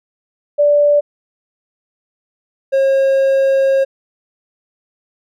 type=tone pair in turn; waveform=sine / triangle; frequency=584 / 540.2 Hz; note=D5 / C#5; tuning=-10 / -45 cents; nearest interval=minor second; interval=135 cents; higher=first; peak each=-8 dBFS; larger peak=neither; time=0.58-1.01 / 2.72-3.85 s; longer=second; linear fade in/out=20 ms; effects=none